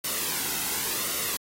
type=noise with flanger; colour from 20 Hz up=white; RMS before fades=-29 dBFS; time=0.04-1.37 s; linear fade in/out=5 ms; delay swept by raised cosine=1.2 to 1.75 ms; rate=0.91 Hz; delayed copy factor=-0.55; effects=AAC 48 kbps